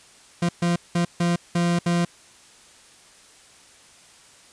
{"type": "tone bursts at uneven times", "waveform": "40% pulse", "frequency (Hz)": 172.7, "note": "F3", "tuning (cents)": -19, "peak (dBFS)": -18, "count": 6, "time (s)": [[0.42, 0.49], [0.62, 0.76], [0.95, 1.05], [1.2, 1.36], [1.55, 1.79], [1.86, 2.05]], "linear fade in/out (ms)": 5, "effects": ["white hiss -51 dBFS RMS until 4.52 s", "resampled to 22050 Hz"]}